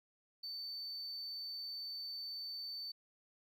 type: tone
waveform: sine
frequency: 4539 Hz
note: C#8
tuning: 40 cents sharp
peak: -39 dBFS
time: 0.43-2.92 s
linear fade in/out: 10 ms
effects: tanh soft clip ceiling -41 dBFS + 13-bit